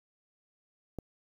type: click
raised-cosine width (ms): 2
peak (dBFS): -24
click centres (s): 0.987
effects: 9-bit